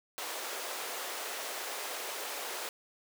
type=high-pass noise; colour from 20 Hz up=pink; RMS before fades=-39 dBFS; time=0.18-2.69 s; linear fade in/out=0 ms; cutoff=430 Hz; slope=24 dB/octave; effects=none